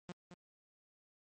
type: tone with echo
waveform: sawtooth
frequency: 177.5 Hz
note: F3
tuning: 28 cents sharp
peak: -39 dBFS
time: 0.09-0.12 s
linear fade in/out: 0 ms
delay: 220 ms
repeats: 1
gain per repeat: -8 dB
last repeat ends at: 0.34 s
effects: MP3 32 kbps